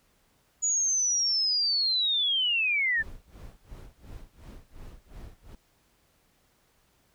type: linear sweep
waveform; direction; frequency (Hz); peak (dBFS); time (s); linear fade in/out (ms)
sine; down; 6890 to 1733; -23; 0.62-3.03; 20
type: noise with tremolo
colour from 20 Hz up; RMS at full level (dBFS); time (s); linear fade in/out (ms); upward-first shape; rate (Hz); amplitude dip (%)
brown; -42; 2.98-5.55; 2; sine; 2.8; 95
effects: pink hiss -67 dBFS RMS until 7.14 s